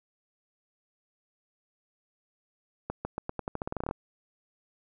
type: accelerating click train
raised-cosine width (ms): 1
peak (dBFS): -18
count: 16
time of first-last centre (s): 2.9-3.911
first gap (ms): 150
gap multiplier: 0.87
effects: none